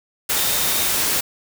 sine tone in noise, 3668 Hz, A#7, 29 cents flat, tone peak -29 dBFS, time 0.36-0.89 s, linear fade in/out 10 ms, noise white, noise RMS -20 dBFS, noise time 0.29-1.21 s, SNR -12 dB, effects none

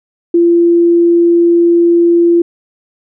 sine tone, 342 Hz, F4, 36 cents flat, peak -5 dBFS, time 0.34-2.42 s, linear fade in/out 5 ms, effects none

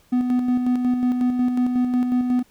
triangle tone with tremolo, 248.7 Hz, B3, 12 cents sharp, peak -14 dBFS, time 0.12-2.43 s, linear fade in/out 10 ms, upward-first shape square, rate 5.5 Hz, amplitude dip 40%, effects pink hiss -58 dBFS RMS until 2.5 s

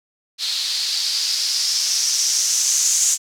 violet noise with low-pass filter sweep, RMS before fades -20 dBFS, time 0.38-3.18 s, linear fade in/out 50 ms, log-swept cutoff 4100 to 6800 Hz, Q 4.5, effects none

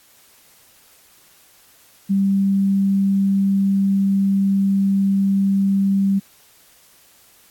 sine tone, 196 Hz, G3, in tune, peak -14 dBFS, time 2.09-6.2 s, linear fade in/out 20 ms, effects white hiss -52 dBFS RMS until 7.5 s + AAC 64 kbps

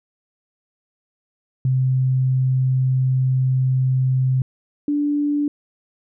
sine tone pair in turn, 130 / 291.8 Hz, C3 / D4, -11 / -11 cents, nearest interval octave + major second, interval 1400 cents, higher second, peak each -15 / -17 dBFS, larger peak first, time 1.65-4.42 / 4.88-5.48 s, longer first, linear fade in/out 2 ms, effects none

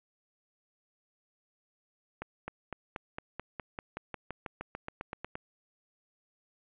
accelerating click train, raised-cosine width 0.5 ms, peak -22 dBFS, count 19, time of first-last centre 2.22-5.354 s, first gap 260 ms, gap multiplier 0.95, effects resampled to 8000 Hz + 8-bit

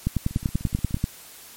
two click trains, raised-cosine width 5 ms, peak -23 / -9 dBFS, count 12 / 11, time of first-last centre 0.31-0.969 / 0.07-1.041 s, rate 16.7 / 10.3 Hz, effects white hiss -45 dBFS RMS until 1.56 s + MP3 64 kbps

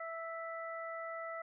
harmonic tone, 659.3 Hz, E5, in tune, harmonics 1 / 2 / 3, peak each -43 / -44 / -47 dBFS, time 0-1.42 s, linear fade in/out 5 ms, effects none

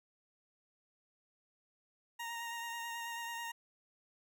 20% pulse tone with vibrato, 932.3 Hz, A#5, in tune, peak -35 dBFS, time 2.19-3.52 s, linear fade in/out 10 ms, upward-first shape sine, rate 9.2 Hz, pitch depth 18 cents each way, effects none

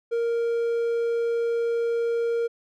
triangle tone, 466.2 Hz, A#4, in tune, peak -20 dBFS, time 0.11-2.48 s, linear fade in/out 20 ms, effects none

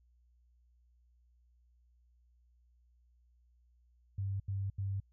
sine tone bursts, 98 Hz, G2, in tune, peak -33 dBFS, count 3, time 4.18-5.002 s, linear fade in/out 5 ms, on 220 ms, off 81 ms, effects added 60 Hz sine -65 dBFS peak until 5.12 s

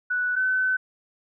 sine tone pair in turn, 1480 / 1516.3 Hz, F#6 / F#6, 0 / +42 cents, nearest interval unison, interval 42 cents, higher second, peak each -22 / -20 dBFS, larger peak second, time 0.1-0.36 / 0.36-0.77 s, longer second, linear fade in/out 10 ms, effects none

